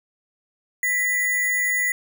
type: tone with sample-and-hold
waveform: sine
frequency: 1975.5 Hz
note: B6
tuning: in tune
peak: -19 dBFS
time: 0.83-1.92 s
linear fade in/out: 2 ms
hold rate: 8820 Hz
effects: none